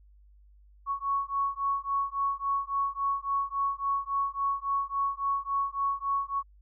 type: beating tone pair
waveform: sine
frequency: 1108.7 / 1112.3 Hz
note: C#6 / C#6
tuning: 0 / +6 cents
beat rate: 3.6 Hz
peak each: -30 dBFS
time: 0.86-6.43 s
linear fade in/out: 50 ms
effects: added 50 Hz sine -54 dBFS peak until 6.61 s